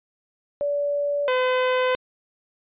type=tone pair in turn; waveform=sine / sawtooth; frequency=576 / 508.3 Hz; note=D5 / B4; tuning=-34 / +50 cents; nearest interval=major second; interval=216 cents; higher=first; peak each=-21 / -15 dBFS; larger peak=second; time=0.61-1.28 / 1.28-1.95 s; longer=neither; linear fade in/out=0 ms; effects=resampled to 8000 Hz